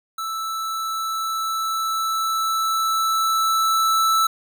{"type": "tone with level ramp", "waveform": "square", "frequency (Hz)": 1318, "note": "E6", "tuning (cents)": -1, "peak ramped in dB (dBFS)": [-26, -16], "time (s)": [0.18, 4.27], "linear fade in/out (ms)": 5, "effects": []}